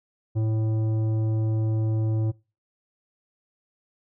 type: tone with tanh clipping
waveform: sine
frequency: 110 Hz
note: A2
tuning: in tune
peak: -23 dBFS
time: 0.35-2.32 s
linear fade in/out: 20 ms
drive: 11 dB
effects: noise-tail reverb RT60 0.3 s tail -23 dB re dry